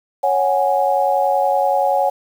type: chord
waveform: sine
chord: C# suspended fourth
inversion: none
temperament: equal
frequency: 554.4 / 740 / 830.6 Hz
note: C#5 / F#5 / G#5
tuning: 0 / 0 / 0 cents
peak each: -18 dBFS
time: 0.23-2.1 s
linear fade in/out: 10 ms
effects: 7-bit